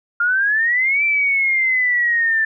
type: exponential two-way sweep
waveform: sine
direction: up then down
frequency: 1396.9 to 2349 to 1764 Hz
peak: -14 dBFS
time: 0.2-2.45 s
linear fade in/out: 5 ms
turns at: 1.04 s
effects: none

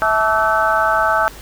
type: harmonic tone with a mistuned harmonic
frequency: 217.5 Hz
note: A3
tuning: 20 cents flat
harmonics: 3 / 4 / 5 / 6 / 7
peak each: -19 / -19 / -23 / -18 / -19 dBFS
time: 0.02-1.28 s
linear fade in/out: 0 ms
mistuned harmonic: 5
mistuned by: +96 cents
effects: added 50 Hz sine -38 dBFS peak until 1.41 s + pink hiss -38 dBFS RMS until 1.41 s

